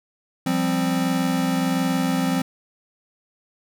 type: chord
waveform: square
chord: F suspended second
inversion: none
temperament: equal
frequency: 174.61 / 196 / 261.6 Hz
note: F3 / G3 / C4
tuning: 0 / 0 / 0 cents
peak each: -25 / -28 / -23 dBFS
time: 0.46-2.42 s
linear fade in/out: 5 ms
effects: none